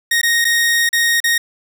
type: tone with dropouts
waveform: sawtooth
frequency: 1864.7 Hz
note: A#6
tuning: in tune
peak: -9 dBFS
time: 0.11-1.38 s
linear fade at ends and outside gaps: 5 ms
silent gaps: 0.215-0.231 / 0.445-0.45 / 0.891-0.929 / 1.203-1.24 s
effects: none